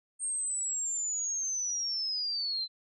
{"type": "linear sweep", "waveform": "sine", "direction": "down", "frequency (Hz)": [8630, 4039], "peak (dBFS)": -30, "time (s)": [0.19, 2.68], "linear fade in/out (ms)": 50, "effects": []}